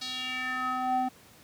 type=tone with band-pass filter sweep; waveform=square; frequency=255.5 Hz; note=C4; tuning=41 cents flat; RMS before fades=-31 dBFS; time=0.01-1.09 s; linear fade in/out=10 ms; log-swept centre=4500 to 590 Hz; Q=3.5; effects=pink hiss -55 dBFS RMS until 1.43 s + high-pass 80 Hz 12 dB/octave